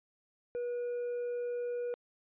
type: tone with hard clipping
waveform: sine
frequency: 484 Hz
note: B4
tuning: 35 cents flat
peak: -34 dBFS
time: 0.55-1.94 s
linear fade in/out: 0 ms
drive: 2 dB
effects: resampled to 8000 Hz